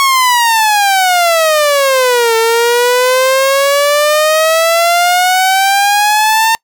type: exponential two-way sweep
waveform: sawtooth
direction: down then up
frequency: 1108.7 to 449.4 to 907 Hz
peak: -4 dBFS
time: 0-6.55 s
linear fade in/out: 0 ms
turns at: 2.36 s
effects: noise-tail reverb RT60 0.1 s tail -26 dB re dry